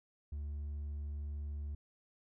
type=tone with hard clipping; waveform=sine; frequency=73.2 Hz; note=D2; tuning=5 cents flat; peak=-39 dBFS; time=0.32-1.75 s; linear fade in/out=5 ms; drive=2 dB; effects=none